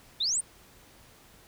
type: exponential sweep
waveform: sine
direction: up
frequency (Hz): 3467 to 9397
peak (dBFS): -25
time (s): 0.2-0.41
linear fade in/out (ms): 10
effects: pink hiss -56 dBFS RMS until 1.47 s